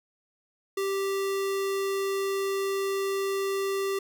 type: tone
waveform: square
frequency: 391.4 Hz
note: G4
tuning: 3 cents flat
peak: -27 dBFS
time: 0.77-3.99 s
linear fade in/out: 5 ms
effects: none